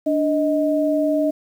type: tone pair together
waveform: sine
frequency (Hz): 293.7 / 625.8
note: D4 / D#5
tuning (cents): 0 / +10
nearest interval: octave + minor second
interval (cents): 1310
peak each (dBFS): -19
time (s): 0.06-1.31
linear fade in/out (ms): 10
effects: 8-bit